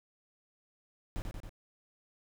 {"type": "noise with echo", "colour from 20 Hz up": "brown", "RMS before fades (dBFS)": -36, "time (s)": [1.16, 1.22], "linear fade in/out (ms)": 0, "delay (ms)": 91, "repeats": 3, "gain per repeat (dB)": -3, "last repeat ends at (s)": 1.493, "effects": []}